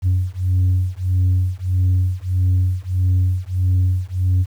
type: beating tone pair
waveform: sine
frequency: 91.1 / 92.7 Hz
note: F#2 / F#2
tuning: -26 / +4 cents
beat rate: 1.6 Hz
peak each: -16 dBFS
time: 0.02-4.46 s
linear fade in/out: 50 ms
effects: tanh soft clip ceiling -11 dBFS + 8-bit